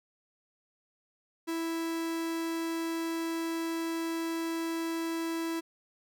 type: tone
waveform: 45% pulse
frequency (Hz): 329.6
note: E4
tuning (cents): 0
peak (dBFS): -31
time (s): 1.47-5.61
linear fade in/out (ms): 20
effects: none

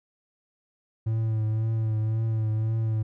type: tone with vibrato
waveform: triangle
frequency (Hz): 110.4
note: A2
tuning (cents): +6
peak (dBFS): -21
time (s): 1.06-3.03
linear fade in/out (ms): 10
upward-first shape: triangle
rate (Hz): 1.9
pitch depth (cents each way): 37
effects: none

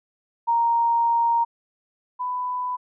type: tone pair in turn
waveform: sine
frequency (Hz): 932.3 / 996.2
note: A#5 / B5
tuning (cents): 0 / +15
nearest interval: minor second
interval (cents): 115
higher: second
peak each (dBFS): -17 / -24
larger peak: first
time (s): 0.47-1.45 / 2.19-2.77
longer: first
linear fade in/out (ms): 20
effects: none

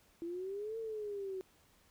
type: exponential two-way sweep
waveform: sine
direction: up then down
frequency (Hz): 332.2 to 454.8 to 372.5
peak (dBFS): -38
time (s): 0.22-1.41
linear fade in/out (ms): 0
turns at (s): 0.78
effects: pink hiss -68 dBFS RMS until 1.9 s

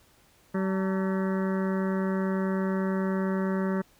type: harmonic tone with a mistuned harmonic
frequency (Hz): 191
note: G3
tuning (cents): -45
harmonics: 1 / 2 / 3 / 5 / 6 / 7 / 8 / 9 / 10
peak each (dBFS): -26 / -32 / -36 / -40 / -42 / -43 / -44 / -45 / -46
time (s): 0.54-3.82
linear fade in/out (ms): 10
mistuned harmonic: 5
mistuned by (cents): -85
effects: pink hiss -61 dBFS RMS until 3.99 s

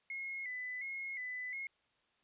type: tone with vibrato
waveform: sine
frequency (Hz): 2079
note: C7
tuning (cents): -12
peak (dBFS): -39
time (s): 0.1-1.67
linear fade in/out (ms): 2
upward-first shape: square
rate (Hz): 1.4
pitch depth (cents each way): 67
effects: white hiss -75 dBFS RMS until 2.23 s + resampled to 8000 Hz

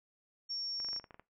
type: tone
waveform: sine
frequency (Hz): 5500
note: F8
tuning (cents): -27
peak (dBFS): -36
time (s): 0.49-1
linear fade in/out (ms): 20
type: clicks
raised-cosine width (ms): 0.5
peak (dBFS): -36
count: 10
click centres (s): 0.801 / 0.847 / 0.887 / 0.931 / 0.963 / 0.998 / 1.042 / 1.108 / 1.144 / 1.196
effects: noise-tail reverb RT60 0.2 s tail -19 dB re dry

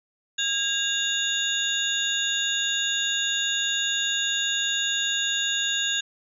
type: tone cluster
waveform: sine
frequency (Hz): 1625 / 2801 / 3496 / 3746 / 6790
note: G#6 / F7 / A7 / A#7 / G#8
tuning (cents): -38 / +4 / -12 / +8 / +37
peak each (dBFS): -29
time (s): 0.38-6.01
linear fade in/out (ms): 10
effects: tanh soft clip ceiling -12 dBFS

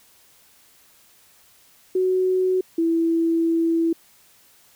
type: tone pair in turn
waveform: sine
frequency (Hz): 371.2 / 330.7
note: F#4 / E4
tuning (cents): +6 / +6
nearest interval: major second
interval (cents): 200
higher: first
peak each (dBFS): -17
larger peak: neither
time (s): 1.95-2.61 / 2.78-3.93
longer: second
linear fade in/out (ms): 5
effects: white hiss -55 dBFS RMS until 4.75 s

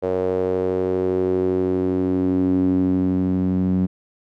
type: tone with band-pass filter sweep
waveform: sawtooth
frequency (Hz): 92.5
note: F#2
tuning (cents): 0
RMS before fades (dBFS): -20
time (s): 0.02-3.87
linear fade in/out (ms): 20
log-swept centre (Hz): 500 to 210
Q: 4.6
effects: none

